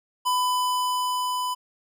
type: tone with level ramp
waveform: square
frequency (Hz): 1000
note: B5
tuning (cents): +21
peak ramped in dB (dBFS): -21 to -26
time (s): 0.25-1.55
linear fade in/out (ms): 20
effects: none